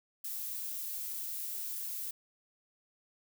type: noise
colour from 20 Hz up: violet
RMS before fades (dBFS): -39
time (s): 0.24-2.11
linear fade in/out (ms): 5
effects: none